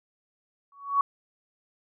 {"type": "tone with exponential growth", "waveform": "sine", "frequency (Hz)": 1122, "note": "C#6", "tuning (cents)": 21, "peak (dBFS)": -16, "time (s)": [0.72, 1.01], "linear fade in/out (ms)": 2, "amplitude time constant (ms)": 62, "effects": []}